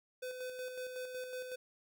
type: tone with tremolo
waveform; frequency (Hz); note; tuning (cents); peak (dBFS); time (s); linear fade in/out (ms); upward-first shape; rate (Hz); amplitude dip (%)
square; 506; B4; +42; -40; 0.22-1.56; 10; square; 5.4; 40
effects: none